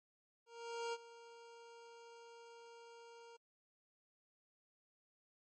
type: tone with ADSR envelope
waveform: 25% pulse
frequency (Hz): 466.2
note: A#4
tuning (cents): 0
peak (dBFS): -35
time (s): 0.46-3.37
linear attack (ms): 470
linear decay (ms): 41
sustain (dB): -17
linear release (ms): 12
effects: MP3 32 kbps